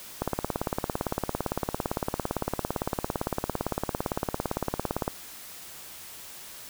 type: click train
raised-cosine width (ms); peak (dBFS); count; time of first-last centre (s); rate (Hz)
1; -12; 87; 0.22-5.079; 17.7
effects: white hiss -44 dBFS RMS until 6.69 s